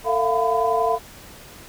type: tone cluster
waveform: sine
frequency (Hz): 448.9 / 677 / 708 / 1006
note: A4 / E5 / F5 / B5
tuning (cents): +35 / +46 / +23 / +32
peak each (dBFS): -23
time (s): 0.04-0.99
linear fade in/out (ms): 50
effects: pink hiss -43 dBFS RMS until 1.68 s